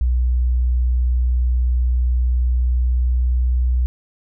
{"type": "tone with pitch glide", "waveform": "sine", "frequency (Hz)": [61.5, 61.96], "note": ["B1", "B1"], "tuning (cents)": [-7, 6], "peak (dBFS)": -14, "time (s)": [0.01, 3.86], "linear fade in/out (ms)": 0, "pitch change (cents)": 13, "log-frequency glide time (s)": [2.45, 3.62], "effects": []}